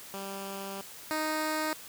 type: tone pair in turn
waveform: 10% pulse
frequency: 196 / 310.5 Hz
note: G3 / D#4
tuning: 0 / -3 cents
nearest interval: minor sixth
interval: 797 cents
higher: second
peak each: -29 / -21 dBFS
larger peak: second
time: 0.14-0.81 / 1.11-1.73 s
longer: first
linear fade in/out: 0 ms
effects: white hiss -47 dBFS RMS until 1.88 s + high-pass 60 Hz 12 dB/octave